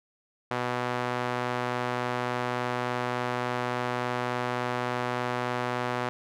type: tone with band-pass filter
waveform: sawtooth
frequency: 123.47 Hz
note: B2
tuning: in tune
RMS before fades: -30 dBFS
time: 0.51-6.09 s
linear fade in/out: 0 ms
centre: 1100 Hz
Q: 0.79
effects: none